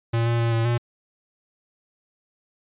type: tone with pitch steps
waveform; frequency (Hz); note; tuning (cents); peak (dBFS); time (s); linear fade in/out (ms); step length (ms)
square; 115.8 / 117.4 / 116.3 / 114.5 / 119.2; A#2 / A#2 / A#2 / A#2 / A#2; -11 / +13 / -4 / -31 / +39; -20; 0.13-0.78; 10; 130
effects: resampled to 8000 Hz